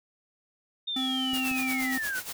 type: linear sweep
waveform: sine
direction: down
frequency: 3671 to 1458 Hz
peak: -29 dBFS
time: 0.87-2.2 s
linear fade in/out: 10 ms
type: tone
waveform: square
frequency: 260.5 Hz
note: C4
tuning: 7 cents flat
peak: -30 dBFS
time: 0.96-1.98 s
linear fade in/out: 5 ms
type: noise with tremolo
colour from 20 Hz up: white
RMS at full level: -35 dBFS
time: 1.33-2.33 s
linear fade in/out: 10 ms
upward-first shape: sine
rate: 8.5 Hz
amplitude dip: 75%
type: clicks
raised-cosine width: 3 ms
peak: -31 dBFS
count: 2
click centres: 1.333 / 1.514 s
effects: none